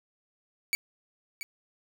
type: tone with echo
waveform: sawtooth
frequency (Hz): 2280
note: C#7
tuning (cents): +48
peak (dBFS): -21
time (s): 0.73-0.75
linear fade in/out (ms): 0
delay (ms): 680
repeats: 1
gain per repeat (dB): -11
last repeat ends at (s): 1.43
effects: 10-bit